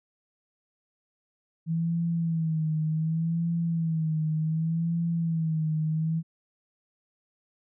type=tone with vibrato; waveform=sine; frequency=162.1 Hz; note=E3; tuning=29 cents flat; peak=-24 dBFS; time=1.66-6.23 s; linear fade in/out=50 ms; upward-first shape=sine; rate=0.67 Hz; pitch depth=68 cents each way; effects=none